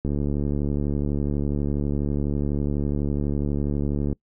click train, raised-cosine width 3 ms, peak -13 dBFS, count 295, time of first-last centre 0.05-4.128 s, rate 72.1 Hz, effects noise-tail reverb RT60 0.1 s tail -25 dB re dry

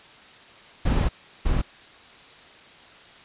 brown noise bursts at uneven times, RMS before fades -21 dBFS, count 2, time 0.85-1.09 / 1.45-1.62 s, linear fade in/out 10 ms, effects white hiss -48 dBFS RMS until 3.24 s + resampled to 8000 Hz

